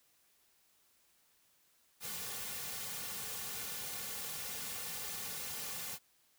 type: noise with comb filter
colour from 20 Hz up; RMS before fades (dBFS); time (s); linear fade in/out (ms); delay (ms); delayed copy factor
white; -42; 2-5.99; 50; 3.1; -1
effects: white hiss -71 dBFS RMS until 6.38 s